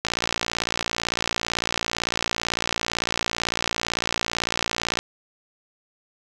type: click train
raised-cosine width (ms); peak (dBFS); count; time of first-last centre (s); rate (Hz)
0.2; -5; 287; 0.05-4.99; 57.9
effects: none